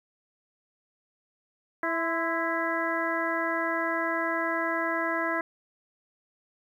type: harmonic tone with a mistuned harmonic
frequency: 330 Hz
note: E4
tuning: 2 cents sharp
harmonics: 1 / 2 / 3 / 4 / 5 / 6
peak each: -33 / -32 / -33 / -34 / -32 / -34 dBFS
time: 1.83-5.41 s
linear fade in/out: 2 ms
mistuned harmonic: 3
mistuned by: +52 cents
effects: 10-bit